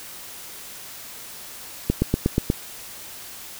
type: click train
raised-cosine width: 3 ms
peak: -5 dBFS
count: 6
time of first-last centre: 1.9-2.501 s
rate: 8.32 Hz
effects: white hiss -39 dBFS RMS until 3.59 s